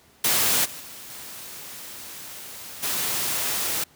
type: noise with level steps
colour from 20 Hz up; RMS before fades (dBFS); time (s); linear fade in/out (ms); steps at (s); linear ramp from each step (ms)
white; -21 / -38 / -41 / -39 / -26; 0.24-3.84; 5; 0.64 / 0.79 / 1.09 / 2.82; 20
effects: pink hiss -56 dBFS RMS until 3.95 s + high-pass 80 Hz 12 dB/octave